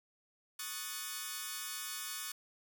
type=chord; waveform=5% pulse; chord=D# half-diminished seventh; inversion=third; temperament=equal; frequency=1108.7 / 1244.5 / 1480 / 1760 Hz; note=C#6 / D#6 / F#6 / A6; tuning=0 / 0 / 0 / 0 cents; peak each=-34 dBFS; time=0.59-2.32 s; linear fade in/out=5 ms; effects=none